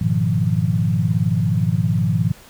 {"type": "chord", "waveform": "sine", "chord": "F half-diminished seventh", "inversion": "first", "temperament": "equal with one note detuned", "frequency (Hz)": [103.83, 121.14, 155.56, 174.61], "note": ["Ab2", "Cb3", "Eb3", "F3"], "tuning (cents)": [0, -33, 0, 0], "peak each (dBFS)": -21, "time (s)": [0.01, 2.32], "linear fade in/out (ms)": 5, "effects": ["pink hiss -45 dBFS RMS until 2.49 s"]}